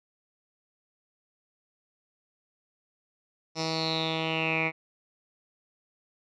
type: tone with low-pass filter sweep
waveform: 10% pulse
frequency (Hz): 160.9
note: E3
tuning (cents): -42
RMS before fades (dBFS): -29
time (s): 3.55-4.72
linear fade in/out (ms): 50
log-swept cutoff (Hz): 5300 to 2200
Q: 8.7
effects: none